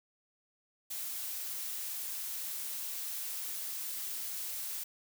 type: noise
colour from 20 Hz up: blue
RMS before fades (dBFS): -39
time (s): 0.9-4.84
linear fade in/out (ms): 10
effects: none